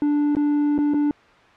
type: tone with dropouts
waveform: triangle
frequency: 293.2 Hz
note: D4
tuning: 3 cents flat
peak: -15 dBFS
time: 0.02-1.11 s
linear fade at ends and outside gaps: 1 ms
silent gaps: 0.351-0.367 / 0.78-0.787 / 0.937-0.943 s
effects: white hiss -50 dBFS RMS until 1.56 s + low-pass 2000 Hz 12 dB/octave